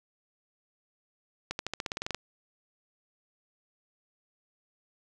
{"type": "accelerating click train", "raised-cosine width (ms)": 0.2, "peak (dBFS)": -15, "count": 12, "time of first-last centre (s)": [1.51, 2.146], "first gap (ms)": 81, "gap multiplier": 0.93, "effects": []}